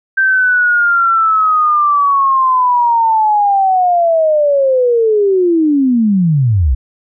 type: linear sweep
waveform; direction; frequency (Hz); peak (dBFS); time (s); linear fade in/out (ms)
sine; down; 1568 to 56.8; -8; 0.17-6.75; 10
effects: none